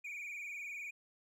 triangle tone with vibrato, 2349 Hz, D7, in tune, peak -40 dBFS, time 0.04-0.91 s, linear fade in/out 10 ms, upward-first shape sine, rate 20 Hz, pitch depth 85 cents each way, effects none

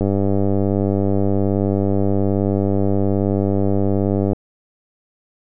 click train, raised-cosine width 2 ms, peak -6 dBFS, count 428, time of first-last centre 0.01-4.332 s, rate 98.8 Hz, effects none

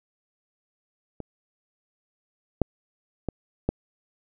clicks, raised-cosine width 2 ms, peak -21 / -6 / -14 / -9 dBFS, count 4, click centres 1.203 / 2.617 / 3.287 / 3.69 s, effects none

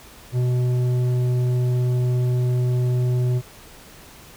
triangle tone with tanh clipping, 124.5 Hz, B2, 14 cents sharp, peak -19 dBFS, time 0.32-3.42 s, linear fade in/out 50 ms, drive 13 dB, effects pink hiss -45 dBFS RMS until 4.36 s

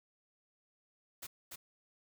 white noise with echo, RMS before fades -45 dBFS, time 1.22-1.27 s, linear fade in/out 10 ms, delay 290 ms, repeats 1, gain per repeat -2 dB, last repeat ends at 1.56 s, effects none

